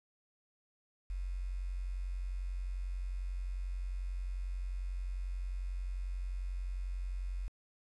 sine tone with quantisation, 45.62 Hz, F#1, 24 cents flat, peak -35 dBFS, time 1.1-7.48 s, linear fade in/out 0 ms, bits 10, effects resampled to 24000 Hz

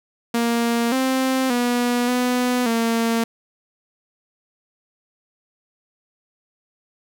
sawtooth tone with pitch steps, 234.1 / 261.9 / 243 / 248.3 / 229.3 Hz, A#3 / C4 / B3 / B3 / A#3, +8 / +2 / -28 / +9 / -28 cents, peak -14 dBFS, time 0.34-3.24 s, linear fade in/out 5 ms, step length 580 ms, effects none

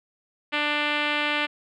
5% pulse tone with low-pass filter, 295.8 Hz, D4, 13 cents sharp, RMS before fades -25 dBFS, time 0.52-1.47 s, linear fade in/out 20 ms, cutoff 2800 Hz, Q 1.7, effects none

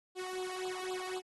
sawtooth tone with flanger, 370 Hz, F#4, in tune, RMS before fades -39 dBFS, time 0.15-1.22 s, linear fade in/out 50 ms, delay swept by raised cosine 0.24 to 1.07 ms, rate 3.9 Hz, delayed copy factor +0.7, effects AAC 32 kbps

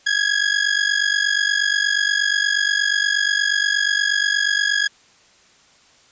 sawtooth ring-modulated tone, 1661.2 Hz, G#6, in tune, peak -10 dBFS, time 0.06-4.88 s, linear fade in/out 10 ms, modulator 24.2 Hz, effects white hiss -53 dBFS RMS until 6.11 s + resampled to 16000 Hz

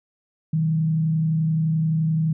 sine tone with frequency modulation, 159.2 Hz, D#3, 40 cents sharp, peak -18 dBFS, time 0.53-2.33 s, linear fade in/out 5 ms, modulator 31.6 Hz, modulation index 0.32, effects none

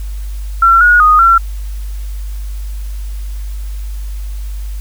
sine tone with pitch steps, 1357 / 1447 / 1240 / 1358 Hz, E6 / F#6 / D#6 / F6, +50 / -39 / -6 / -49 cents, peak -4 dBFS, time 0.62-1.38 s, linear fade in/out 5 ms, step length 190 ms, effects added 50 Hz sine -19 dBFS peak until 4.8 s + white hiss -41 dBFS RMS until 4.8 s

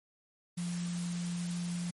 sine tone in noise, 174.61 Hz, F3, in tune, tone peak -33 dBFS, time 0.57-1.91 s, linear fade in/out 10 ms, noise white, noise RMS -45 dBFS, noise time 0.57-1.91 s, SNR +9 dB, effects MP3 48 kbps

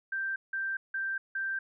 sine tone bursts, 1570 Hz, G6, 2 cents sharp, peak -30 dBFS, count 4, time 0.12-1.59 s, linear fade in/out 5 ms, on 240 ms, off 170 ms, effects none

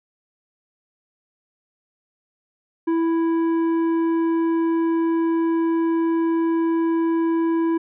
sine tone with tanh clipping, 330.1 Hz, E4, 2 cents sharp, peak -19 dBFS, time 2.87-7.78 s, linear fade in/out 10 ms, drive 9 dB, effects none

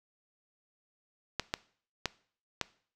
clicks, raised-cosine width 0.2 ms, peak -12 dBFS, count 4, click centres 1.397 / 1.539 / 2.057 / 2.613 s, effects noise-tail reverb RT60 0.5 s tail -20 dB re dry

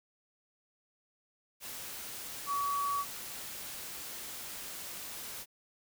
sine tone in noise, 1135 Hz, C#6, 41 cents sharp, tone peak -30 dBFS, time 2.46-3.05 s, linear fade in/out 50 ms, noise white, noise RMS -43 dBFS, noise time 1.6-5.46 s, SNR +10 dB, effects none

